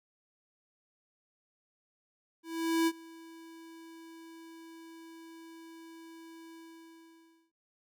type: tone with ADSR envelope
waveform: square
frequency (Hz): 328.7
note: E4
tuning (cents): -5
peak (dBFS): -25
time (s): 2.43-7.52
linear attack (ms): 440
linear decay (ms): 49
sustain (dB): -24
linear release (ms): 970
effects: none